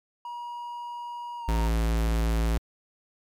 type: tone with pitch glide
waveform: triangle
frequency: 957 to 929.2 Hz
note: A#5 to A#5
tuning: +45 to -6 cents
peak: -32 dBFS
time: 0.25-1.68 s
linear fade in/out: 2 ms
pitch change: -51 cents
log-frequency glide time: 1.39-1.45 s
type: tone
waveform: square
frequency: 55.9 Hz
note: A1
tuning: 28 cents sharp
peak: -23 dBFS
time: 1.48-2.58 s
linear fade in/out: 5 ms
effects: MP3 96 kbps